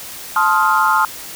sine chord, F dominant seventh, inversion first, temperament just, 873.1 / 1047.7 / 1257.2 / 1396.9 Hz, A5 / C6 / Eb6 / F6, -14 / +2 / +18 / 0 cents, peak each -17 dBFS, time 0.36-1.05 s, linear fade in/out 2 ms, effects white hiss -32 dBFS RMS until 1.35 s

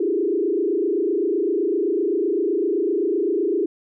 sine tone with frequency modulation, 370 Hz, F#4, in tune, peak -18 dBFS, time 0-3.66 s, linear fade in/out 5 ms, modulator 27.8 Hz, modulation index 2, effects none

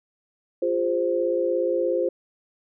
sine chord, F minor, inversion none, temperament equal with one note detuned, 349.2 / 406.1 / 523.3 Hz, F4 / Ab4 / C5, 0 / -39 / 0 cents, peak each -25 / -28 / -23 dBFS, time 0.62-2.09 s, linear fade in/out 5 ms, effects none

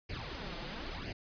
pink noise with flanger, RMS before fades -41 dBFS, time 0.09-1.13 s, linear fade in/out 10 ms, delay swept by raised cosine 0.4 to 5.9 ms, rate 1 Hz, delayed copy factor +0.75, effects resampled to 11025 Hz

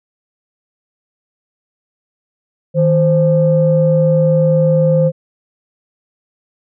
sine tone pair together, 158.1 / 522.3 Hz, D#3 / C5, +28 / -3 cents, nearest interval octave + major sixth, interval 2069 cents, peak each -11 dBFS, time 2.74-5.12 s, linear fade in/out 50 ms, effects tanh soft clip ceiling -1 dBFS

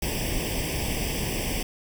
pink noise with comb filter, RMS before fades -28 dBFS, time 0.02-1.63 s, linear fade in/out 5 ms, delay 0.37 ms, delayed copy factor +0.95, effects none

